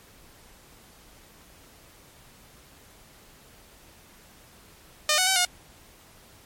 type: tone with pitch steps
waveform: 5% pulse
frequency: 607 / 741 / 763 / 719 Hz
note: D#5 / F#5 / G5 / F#5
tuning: -43 / +2 / -47 / -50 cents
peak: -8 dBFS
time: 5.09-5.45 s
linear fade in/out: 2 ms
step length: 90 ms
effects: pink hiss -53 dBFS RMS until 6.45 s + MP3 64 kbps